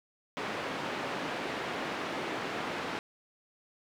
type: band-pass noise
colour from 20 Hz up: pink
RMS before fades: -36 dBFS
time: 0.37-2.99 s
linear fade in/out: 0 ms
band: 260 to 2700 Hz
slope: 12 dB/octave
effects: none